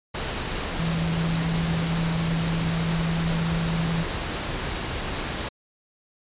sine tone in noise, 165.1 Hz, E3, 3 cents sharp, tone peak -23 dBFS, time 0.79-4.04 s, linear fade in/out 10 ms, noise pink, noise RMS -29 dBFS, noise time 0.14-5.49 s, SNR +3 dB, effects resampled to 8000 Hz

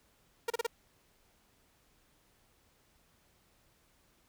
sawtooth tone bursts, 466.2 Hz, A#4, in tune, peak -26 dBFS, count 4, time 0.48-0.667 s, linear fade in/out 5 ms, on 22 ms, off 33 ms, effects pink hiss -69 dBFS RMS until 4.28 s

